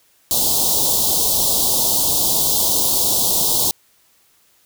white band-stop noise, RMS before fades -17 dBFS, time 0.31-3.71 s, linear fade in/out 0 ms, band 990 to 3400 Hz, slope 48 dB/octave, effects white hiss -57 dBFS RMS until 4.65 s

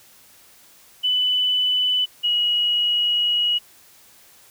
sine tone pair in turn, 2994 / 2905 Hz, F#7 / F#7, +20 / -32 cents, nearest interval minor second, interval 52 cents, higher first, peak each -17 / -17 dBFS, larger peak neither, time 1.03-2.06 / 2.23-3.59 s, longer second, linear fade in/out 20 ms, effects white hiss -51 dBFS RMS until 4.5 s

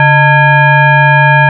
sine tone with frequency modulation, 899 Hz, A5, 37 cents sharp, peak -3 dBFS, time 0-1.49 s, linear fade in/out 2 ms, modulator 757 Hz, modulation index 1.5, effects none

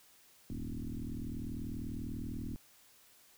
sine tone with frequency modulation, 114.6 Hz, A#2, 29 cents flat, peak -37 dBFS, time 0.5-2.56 s, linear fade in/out 0 ms, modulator 40.2 Hz, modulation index 4.5, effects white hiss -63 dBFS RMS until 3.37 s

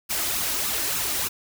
white noise with flanger, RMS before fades -26 dBFS, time 0.09-1.29 s, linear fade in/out 20 ms, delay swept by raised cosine 0.75 to 3.35 ms, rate 3.4 Hz, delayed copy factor +0.6, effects none

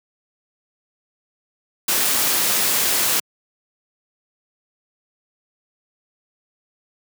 white noise, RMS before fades -19 dBFS, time 1.88-3.2 s, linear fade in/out 5 ms, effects high-pass 150 Hz 12 dB/octave

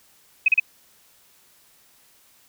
sine tone bursts, 2535 Hz, D#7, 32 cents sharp, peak -12 dBFS, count 3, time 0.46-0.599 s, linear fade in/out 5 ms, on 23 ms, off 35 ms, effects white hiss -57 dBFS RMS until 2.48 s

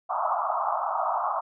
pink band-pass noise, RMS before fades -27 dBFS, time 0.09-1.41 s, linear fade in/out 20 ms, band 640 to 1300 Hz, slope 96 dB/octave, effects none

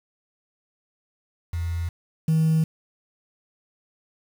sine tone pair in turn, 84.5 / 159.51 Hz, E2 / D#3, +43 / +43 cents, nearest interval major seventh, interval 1100 cents, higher second, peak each -24 / -15 dBFS, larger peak second, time 1.53-1.89 / 2.28-2.64 s, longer neither, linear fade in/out 5 ms, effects tanh soft clip ceiling -15 dBFS + 7-bit

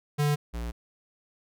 square tone pair in turn, 146.83 / 58.41 Hz, D3 / A#1, 0 / +4 cents, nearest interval octave + major third, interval 1596 cents, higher first, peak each -23 / -32 dBFS, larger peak first, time 0.18-0.36 / 0.53-0.72 s, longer second, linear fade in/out 20 ms, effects none

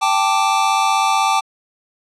square chord, G suspended second, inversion none, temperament equal, 784 / 880 / 1174.7 Hz, G5 / A5 / D6, 0 / 0 / 0 cents, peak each -19 dBFS, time 0.01-1.41 s, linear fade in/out 20 ms, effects low-pass 8000 Hz 12 dB/octave

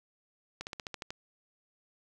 slowing click train, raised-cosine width 0.2 ms, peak -21 dBFS, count 8, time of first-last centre 0.61-1.105 s, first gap 59 ms, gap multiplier 1.06, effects 9-bit

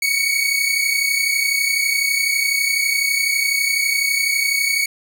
sawtooth tone pair together, 2217 / 2249 Hz, C#7 / C#7, 0 / +24 cents, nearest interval unison, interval 24 cents, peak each -16 dBFS, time 0.02-4.86 s, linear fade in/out 5 ms, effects none

